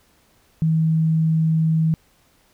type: tone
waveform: sine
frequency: 160.2 Hz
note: E3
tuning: 49 cents flat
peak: -15 dBFS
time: 0.62-1.94 s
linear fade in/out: 0 ms
effects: pink hiss -59 dBFS RMS until 2.53 s